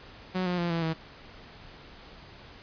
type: tone with pitch steps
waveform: sawtooth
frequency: 184.6 / 178.52 / 172.64 / 166.95 / 161.45 Hz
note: F#3 / F3 / F3 / E3 / E3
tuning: -4 / +38 / -20 / +22 / -36 cents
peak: -23 dBFS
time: 0.34-0.94 s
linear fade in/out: 20 ms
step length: 120 ms
effects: pink hiss -49 dBFS RMS until 2.62 s + resampled to 11025 Hz